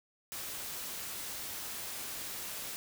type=noise; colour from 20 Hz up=white; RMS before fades=-41 dBFS; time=0.32-2.76 s; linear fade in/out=0 ms; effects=none